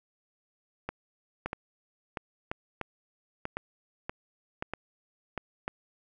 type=two click trains; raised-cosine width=0.5 ms; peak=-18 / -17 dBFS; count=8 / 5; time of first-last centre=0.89-5.377 / 1.46-5.679 s; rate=1.56 / 0.948 Hz; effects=none

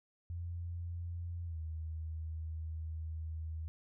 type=tone with pitch glide; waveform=sine; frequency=86 to 79.78 Hz; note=F2 to D#2; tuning=-26 to +44 cents; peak=-38 dBFS; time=0.3-3.68 s; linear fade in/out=0 ms; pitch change=-130 cents; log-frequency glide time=1.45-1.58 s; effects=none

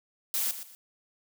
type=noise with echo; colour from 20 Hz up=blue; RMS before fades=-29 dBFS; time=0.34-0.51 s; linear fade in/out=0 ms; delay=120 ms; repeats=2; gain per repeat=-11 dB; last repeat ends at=0.75 s; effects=none

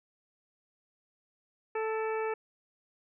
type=harmonic tone with a mistuned harmonic; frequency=440 Hz; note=A4; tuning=in tune; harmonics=1 / 2 / 3 / 4 / 5 / 6; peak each=-31 / -37 / -41 / -43 / -45 / -47 dBFS; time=1.75-2.34 s; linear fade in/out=5 ms; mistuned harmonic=5; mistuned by=+60 cents; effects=none

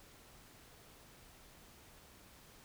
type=silence; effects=pink hiss -60 dBFS RMS until 2.64 s

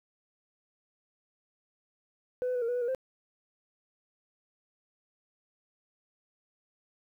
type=tone with pitch steps; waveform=sine; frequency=499.8 / 503 / 492.9 / 462.1 / 488.5 / 493.3 / 476.3 / 522 Hz; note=B4 / B4 / B4 / A#4 / B4 / B4 / A#4 / C5; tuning=+21 / +32 / -3 / -15 / -19 / -2 / +37 / -4 cents; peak=-26 dBFS; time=2.42-2.948 s; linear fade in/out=0 ms; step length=66 ms; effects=tanh soft clip ceiling -26 dBFS + 11-bit

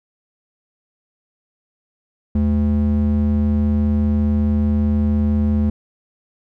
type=ring-modulated tone; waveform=triangle; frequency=147 Hz; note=D3; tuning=2 cents sharp; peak=-9 dBFS; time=2.35-5.7 s; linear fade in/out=5 ms; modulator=67.3 Hz; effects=none

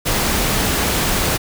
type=noise; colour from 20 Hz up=pink; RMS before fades=-18 dBFS; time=0.05-1.38 s; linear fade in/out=20 ms; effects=none

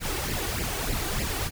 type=noise with flanger; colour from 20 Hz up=pink; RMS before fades=-29 dBFS; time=0-1.51 s; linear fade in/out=50 ms; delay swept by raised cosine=0.4 to 2.7 ms; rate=3.3 Hz; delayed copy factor=+0.65; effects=none

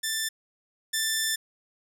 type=tone pair in turn; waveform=10% pulse; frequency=1771 / 1771 Hz; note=A6 / A6; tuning=+11 / +11 cents; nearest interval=unison; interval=0 cents; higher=neither; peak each=-18 / -16 dBFS; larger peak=second; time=0.03-0.29 / 0.93-1.36 s; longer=second; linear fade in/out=10 ms; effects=none

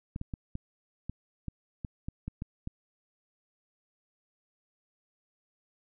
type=clicks; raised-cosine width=5 ms; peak=-23 dBFS; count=11; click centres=0.161 / 0.214 / 0.338 / 0.554 / 1.096 / 1.483 / 1.848 / 2.085 / 2.28 / 2.421 / 2.674 s; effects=none

